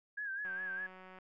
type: tone with vibrato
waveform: sine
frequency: 1625 Hz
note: G#6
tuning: 38 cents flat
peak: -37 dBFS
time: 0.17-0.87 s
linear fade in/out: 10 ms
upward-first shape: sine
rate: 4.9 Hz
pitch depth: 81 cents each way
type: click train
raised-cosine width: 0.5 ms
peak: -39 dBFS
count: 138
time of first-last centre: 0.45-1.187 s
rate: 186 Hz
effects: none